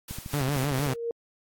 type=noise with tremolo; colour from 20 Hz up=white; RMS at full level=-39 dBFS; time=0.08-0.94 s; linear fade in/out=5 ms; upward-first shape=sine; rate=4.4 Hz; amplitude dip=60%
type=click train; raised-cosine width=5 ms; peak=-24 dBFS; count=11; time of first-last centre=0.11-0.868 s; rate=13.2 Hz
type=tone with vibrato; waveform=sawtooth; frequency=137.9 Hz; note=C#3; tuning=9 cents flat; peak=-21 dBFS; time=0.33-0.94 s; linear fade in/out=10 ms; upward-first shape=sine; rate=6.4 Hz; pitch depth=120 cents each way
type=tone with exponential growth; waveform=sine; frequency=466.2 Hz; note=A#4; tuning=in tune; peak=-25 dBFS; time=0.46-1.11 s; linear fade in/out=1 ms; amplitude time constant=140 ms
effects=AAC 64 kbps